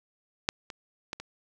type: clicks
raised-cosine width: 0.2 ms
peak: -7 / -22 / -16 / -22 dBFS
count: 4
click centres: 0.489 / 0.702 / 1.131 / 1.2 s
effects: none